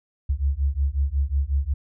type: beating tone pair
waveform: sine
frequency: 67 / 72.5 Hz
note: C2 / D2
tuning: +42 / -22 cents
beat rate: 5.5 Hz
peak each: -23 dBFS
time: 0.29-1.74 s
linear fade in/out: 10 ms
effects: none